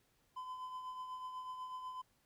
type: tone with tremolo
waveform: triangle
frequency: 1017 Hz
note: C6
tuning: 50 cents flat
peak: -39 dBFS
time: 0.36-2.02 s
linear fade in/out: 10 ms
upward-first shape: triangle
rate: 8.1 Hz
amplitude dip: 50%
effects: pink hiss -75 dBFS RMS until 2.25 s